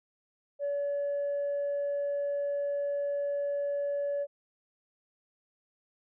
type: tone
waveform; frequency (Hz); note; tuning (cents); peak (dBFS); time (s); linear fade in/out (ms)
sine; 570; C#5; +48; -27; 0.59-4.27; 50
effects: tanh soft clip ceiling -26 dBFS